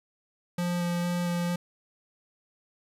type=tone with vibrato; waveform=square; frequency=174.7 Hz; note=F3; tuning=1 cent sharp; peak=-27 dBFS; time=0.58-1.56 s; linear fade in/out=5 ms; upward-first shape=square; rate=2.2 Hz; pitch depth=8 cents each way; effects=resampled to 32000 Hz + 10-bit